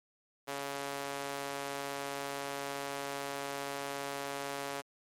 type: tone with high-pass filter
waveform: sawtooth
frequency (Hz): 140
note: C#3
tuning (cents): +18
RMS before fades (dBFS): -39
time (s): 0.47-4.82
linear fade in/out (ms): 20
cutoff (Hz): 520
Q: 0.94
effects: MP3 64 kbps